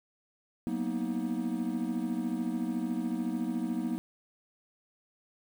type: chord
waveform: triangle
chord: B major seventh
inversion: second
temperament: equal with one note detuned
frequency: 185 / 233.1 / 246.9 / 315.5 Hz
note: F#3 / A#3 / B3 / D#4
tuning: 0 / 0 / 0 / +24 cents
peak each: -36 / -32 / -33 / -34 dBFS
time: 0.67-3.98 s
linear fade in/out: 0 ms
effects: 9-bit